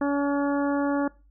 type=harmonic tone; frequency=283.8 Hz; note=C#4; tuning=41 cents sharp; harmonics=1 / 2 / 3 / 4 / 5 / 6; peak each=-23 / -29 / -33 / -35 / -37 / -39 dBFS; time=0.01-1.08 s; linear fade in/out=5 ms; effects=noise-tail reverb RT60 0.3 s tail -21 dB re dry + added 50 Hz sine -54 dBFS peak until 1.3 s